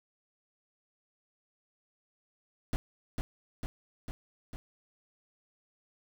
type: noise with echo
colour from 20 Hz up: brown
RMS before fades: -29 dBFS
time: 2.73-2.76 s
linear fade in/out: 0 ms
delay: 450 ms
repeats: 4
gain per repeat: -3 dB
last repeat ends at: 4.56 s
effects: none